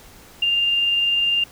sine tone with tremolo, 2798 Hz, F7, 3 cents sharp, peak -15 dBFS, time 0.42-1.44 s, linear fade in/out 5 ms, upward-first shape triangle, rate 20 Hz, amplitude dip 30%, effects pink hiss -46 dBFS RMS until 1.51 s

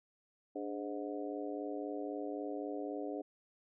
harmonic tone with a mistuned harmonic, 103.83 Hz, G#2, in tune, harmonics 3 / 4 / 5 / 6 / 7, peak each -41 / -43 / -45 / -47 / -48 dBFS, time 0.55-3.22 s, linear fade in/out 10 ms, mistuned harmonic 3, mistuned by -100 cents, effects none

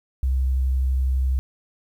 sine tone with vibrato, 65.2 Hz, C2, 5 cents flat, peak -18 dBFS, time 0.23-1.39 s, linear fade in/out 0 ms, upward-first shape sine, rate 12 Hz, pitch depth 12 cents each way, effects 9-bit

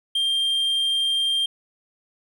triangle tone, 3186 Hz, G7, 27 cents sharp, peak -18 dBFS, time 0.15-1.46 s, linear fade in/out 5 ms, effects none

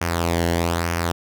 sawtooth tone with flanger, 84.8 Hz, E2, 50 cents sharp, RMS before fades -22 dBFS, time 0.01-1.12 s, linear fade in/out 5 ms, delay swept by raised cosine 0.25 to 0.83 ms, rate 1.1 Hz, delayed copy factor -0.6, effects none

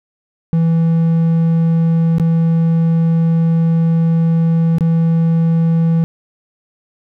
triangle tone with dropouts, 164.81 Hz, E3, in tune, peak -8 dBFS, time 0.53-6.04 s, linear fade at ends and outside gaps 0 ms, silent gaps 2.183-2.198 / 4.784-4.808 s, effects none

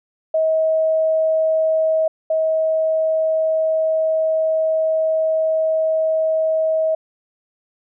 sine tone pair in turn, 637 / 637 Hz, D#5 / D#5, +41 / +41 cents, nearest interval unison, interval 0 cents, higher neither, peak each -14 / -15 dBFS, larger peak first, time 0.34-2.08 / 2.3-6.95 s, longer second, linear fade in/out 5 ms, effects none

